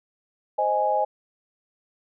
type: chord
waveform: sine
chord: Ab major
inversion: first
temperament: equal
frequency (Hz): 523.3 / 622.3 / 830.6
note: C5 / Eb5 / Ab5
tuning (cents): 0 / 0 / 0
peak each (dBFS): -27 / -25 / -22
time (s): 0.58-1.05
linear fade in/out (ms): 10
effects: none